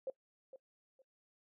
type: tone with echo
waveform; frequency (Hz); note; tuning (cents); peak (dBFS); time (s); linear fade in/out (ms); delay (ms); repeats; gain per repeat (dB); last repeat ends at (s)
sine; 530; C5; +22; -36; 0.07-0.1; 2; 460; 2; -13; 1.02
effects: noise-tail reverb RT60 0.1 s tail -22 dB re dry